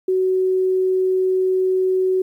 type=tone; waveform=sine; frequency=373.8 Hz; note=F#4; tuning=18 cents sharp; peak=-15 dBFS; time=0.08-2.22 s; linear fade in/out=5 ms; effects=9-bit